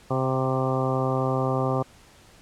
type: harmonic tone with a mistuned harmonic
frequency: 131.2 Hz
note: C3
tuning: 5 cents sharp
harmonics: 1 / 2 / 3 / 4 / 5 / 6 / 7 / 8 / 9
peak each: -26 / -30 / -30 / -29 / -33 / -32 / -37 / -35 / -33 dBFS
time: 0.1-1.83 s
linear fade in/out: 10 ms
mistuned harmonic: 6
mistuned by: -21 cents
effects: pink hiss -53 dBFS RMS until 2.41 s + low-pass 10000 Hz 12 dB/octave